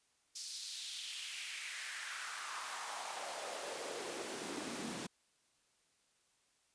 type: noise with high-pass filter sweep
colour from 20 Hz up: pink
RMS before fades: -44 dBFS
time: 0.35-5.07 s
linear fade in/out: 10 ms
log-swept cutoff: 5200 to 200 Hz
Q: 2.6
effects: white hiss -75 dBFS RMS until 6.74 s + resampled to 22050 Hz